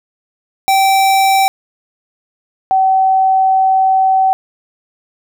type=tone pair in turn; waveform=square / sine; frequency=776 / 763.1 Hz; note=G5 / G5; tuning=-18 / -47 cents; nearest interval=unison; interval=29 cents; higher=first; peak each=-9 / -8 dBFS; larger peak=second; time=0.68-1.48 / 2.71-4.33 s; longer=second; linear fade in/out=0 ms; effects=none